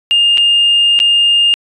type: tone with dropouts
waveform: triangle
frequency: 2820 Hz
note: F7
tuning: 16 cents sharp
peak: -4 dBFS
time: 0.11-1.54 s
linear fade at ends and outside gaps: 0 ms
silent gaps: 0.374-0.38 / 0.991-1.001 s
effects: tanh soft clip ceiling -4 dBFS + resampled to 24000 Hz

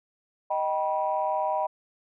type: chord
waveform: sine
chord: Eb augmented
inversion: none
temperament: just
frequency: 622.3 / 777.8 / 972.3 Hz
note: Eb5 / G5 / B5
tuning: 0 / -14 / -27 cents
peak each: -28 dBFS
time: 0.5-1.67 s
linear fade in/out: 10 ms
effects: tanh soft clip ceiling -15 dBFS

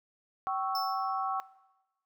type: chord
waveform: sine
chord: C# diminished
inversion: second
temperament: equal with one note detuned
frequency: 769.2 / 1108.7 / 1318.5 Hz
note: G5 / C#6 / E6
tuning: -33 / 0 / 0 cents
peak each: -32 / -33 / -37 dBFS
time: 0.47-1.4 s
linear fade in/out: 0 ms
type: tone with exponential decay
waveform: square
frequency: 5300 Hz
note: E8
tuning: 9 cents sharp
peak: -32 dBFS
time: 0.75-1.21 s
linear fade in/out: 2 ms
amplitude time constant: 100 ms
effects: noise-tail reverb RT60 1.0 s tail -19 dB re dry

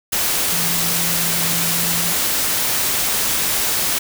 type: tone in noise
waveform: sine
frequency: 169.3 Hz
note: E3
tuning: 46 cents sharp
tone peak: -27 dBFS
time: 0.52-2.13 s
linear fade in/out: 10 ms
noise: white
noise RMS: -19 dBFS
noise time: 0.12-3.99 s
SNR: -11 dB
effects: none

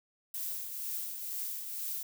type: noise with tremolo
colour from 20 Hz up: violet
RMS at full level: -36 dBFS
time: 0.34-2.03 s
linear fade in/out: 5 ms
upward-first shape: triangle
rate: 2.1 Hz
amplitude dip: 50%
effects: none

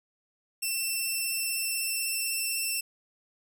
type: tone with vibrato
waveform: 10% pulse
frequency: 2684 Hz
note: E7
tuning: 31 cents sharp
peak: -20 dBFS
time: 0.62-2.81 s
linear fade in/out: 10 ms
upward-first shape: square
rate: 16 Hz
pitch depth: 13 cents each way
effects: none

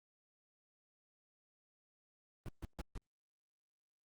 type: noise bursts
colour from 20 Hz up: brown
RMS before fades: -42 dBFS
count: 4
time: 2.46-2.976 s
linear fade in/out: 0 ms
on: 24 ms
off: 140 ms
effects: Opus 32 kbps

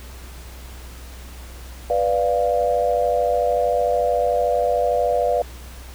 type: chord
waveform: sine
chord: B diminished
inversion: none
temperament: equal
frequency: 493.9 / 587.3 / 698.5 Hz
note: B4 / D5 / F5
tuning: 0 / 0 / 0 cents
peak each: -21 dBFS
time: 1.9-5.42 s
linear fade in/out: 2 ms
effects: added 62 Hz sine -36 dBFS peak until 5.94 s + pink hiss -43 dBFS RMS until 5.94 s

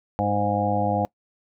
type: harmonic tone with a mistuned harmonic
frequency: 102.5 Hz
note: G#2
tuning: 22 cents flat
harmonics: 1 / 2 / 3 / 5 / 6 / 7 / 8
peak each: -28 / -28 / -31 / -28 / -32 / -26 / -27 dBFS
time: 0.19-1.05 s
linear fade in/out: 0 ms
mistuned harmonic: 5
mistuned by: +19 cents
effects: noise-tail reverb RT60 0.1 s tail -24 dB re dry

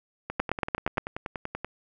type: two click trains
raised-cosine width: 0.5 ms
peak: -9 / -17 dBFS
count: 6 / 15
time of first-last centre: 0.4-0.981 / 0.3-1.646 s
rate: 8.61 / 10.4 Hz
effects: none

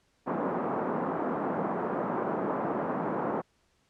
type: band-pass noise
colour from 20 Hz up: pink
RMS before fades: -31 dBFS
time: 0.26-3.42 s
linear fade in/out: 20 ms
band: 190 to 1200 Hz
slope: 24 dB/octave
effects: pink hiss -70 dBFS RMS until 3.89 s + low-pass 8000 Hz 12 dB/octave

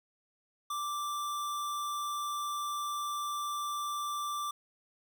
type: tone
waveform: square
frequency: 1174.7 Hz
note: D6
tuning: in tune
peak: -34 dBFS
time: 0.7-4.51 s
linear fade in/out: 5 ms
effects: 12-bit

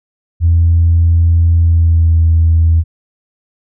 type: tone with pitch glide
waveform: sine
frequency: 84 to 81.99 Hz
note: E2 to E2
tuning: +33 to -9 cents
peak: -5 dBFS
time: 0.4-2.84 s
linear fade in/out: 50 ms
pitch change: -42 cents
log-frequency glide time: 1.58-2.18 s
effects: tanh soft clip ceiling -2 dBFS

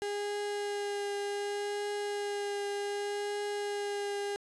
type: tone with vibrato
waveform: 35% pulse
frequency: 407.9 Hz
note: G#4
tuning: 31 cents flat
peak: -31 dBFS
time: 0.02-4.36 s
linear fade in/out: 0 ms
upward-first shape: triangle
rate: 0.66 Hz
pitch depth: 15 cents each way
effects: resampled to 24000 Hz

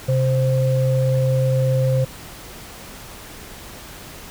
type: tone pair together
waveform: sine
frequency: 130.81 / 523.2 Hz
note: C3 / C5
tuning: 0 / 0 cents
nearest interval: 2 octaves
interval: 2400 cents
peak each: -16 / -21 dBFS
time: 0.08-2.05 s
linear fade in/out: 10 ms
effects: pink hiss -38 dBFS RMS until 4.3 s

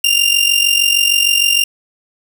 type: tone with amplitude modulation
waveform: sawtooth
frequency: 2794 Hz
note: F7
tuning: in tune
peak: -4 dBFS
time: 0.04-1.64 s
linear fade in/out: 5 ms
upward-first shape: sine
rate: 46.5 Hz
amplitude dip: 70%
effects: 7-bit

